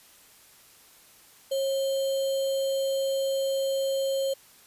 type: tone with sample-and-hold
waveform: sine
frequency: 542 Hz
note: C#5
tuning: 39 cents flat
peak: -24 dBFS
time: 1.51-4.34 s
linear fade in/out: 10 ms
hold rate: 3675 Hz
effects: white hiss -55 dBFS RMS until 4.66 s + resampled to 32000 Hz